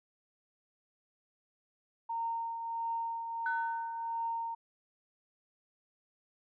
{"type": "tone with tremolo", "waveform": "sine", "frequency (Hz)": 920, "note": "A#5", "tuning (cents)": -23, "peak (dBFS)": -31, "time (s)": [2.09, 4.55], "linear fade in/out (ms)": 10, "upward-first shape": "triangle", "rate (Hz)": 1.5, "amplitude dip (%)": 50}
{"type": "tone with exponential decay", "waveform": "sine", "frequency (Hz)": 1504, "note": "F#6", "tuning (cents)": 28, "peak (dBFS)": -30, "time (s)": [3.46, 4.29], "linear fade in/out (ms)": 2, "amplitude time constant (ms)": 180}
{"effects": ["tanh soft clip ceiling -21 dBFS"]}